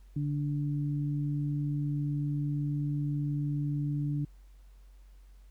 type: tone pair together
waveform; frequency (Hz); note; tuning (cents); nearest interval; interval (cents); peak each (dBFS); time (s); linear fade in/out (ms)
sine; 145.28 / 291.3; D3 / D4; -18 / -14; octave; 1204; -29 / -36; 0.16-4.25; 5
effects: added 47 Hz sine -51 dBFS peak until 5.5 s + pink hiss -70 dBFS RMS until 5.5 s